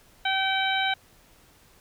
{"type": "harmonic tone", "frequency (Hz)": 770, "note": "G5", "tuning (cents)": -31, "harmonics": [1, 2, 3, 4, 5], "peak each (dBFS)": [-27, -28, -30, -31, -31], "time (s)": [0.25, 0.94], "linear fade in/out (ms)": 5, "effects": ["pink hiss -57 dBFS RMS until 1.8 s"]}